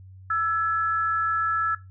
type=tone pair together; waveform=sine; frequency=1327 / 1690.9 Hz; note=E6 / G#6; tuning=+11 / +31 cents; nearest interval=major third; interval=420 cents; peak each=-22 / -28 dBFS; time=0.3-1.75 s; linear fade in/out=5 ms; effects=noise-tail reverb RT60 0.2 s tail -17 dB re dry + added 94 Hz sine -43 dBFS peak until 1.9 s